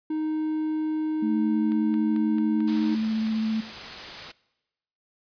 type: tone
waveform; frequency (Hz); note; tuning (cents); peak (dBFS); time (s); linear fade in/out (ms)
triangle; 311.1; D#4; 0; -23; 0.1-2.95; 5
type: tone with vibrato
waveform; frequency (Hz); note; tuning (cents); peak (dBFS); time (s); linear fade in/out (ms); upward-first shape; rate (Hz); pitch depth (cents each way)
sine; 220; A3; 0; -24; 1.22-3.61; 10; sine; 15; 15
type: click train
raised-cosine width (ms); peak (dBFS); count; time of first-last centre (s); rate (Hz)
0.3; -28; 8; 1.72-3.269; 4.52
type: noise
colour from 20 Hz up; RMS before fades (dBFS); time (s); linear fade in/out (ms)
white; -37; 2.67-4.32; 10
effects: noise-tail reverb RT60 1.0 s tail -22 dB re dry + resampled to 11025 Hz